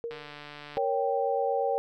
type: tone with exponential decay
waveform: sine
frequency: 466.2 Hz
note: A#4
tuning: in tune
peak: -29 dBFS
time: 0.04-0.42 s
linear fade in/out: 0 ms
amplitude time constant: 81 ms
type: click train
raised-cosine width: 0.3 ms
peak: -27 dBFS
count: 99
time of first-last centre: 0.11-0.777 s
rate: 147 Hz
type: chord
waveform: sine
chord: G diminished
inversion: first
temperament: equal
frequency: 466.2 / 554.4 / 784 Hz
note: Bb4 / Db5 / G5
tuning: 0 / 0 / 0 cents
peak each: -29 dBFS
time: 0.77-1.78 s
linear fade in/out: 0 ms
effects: none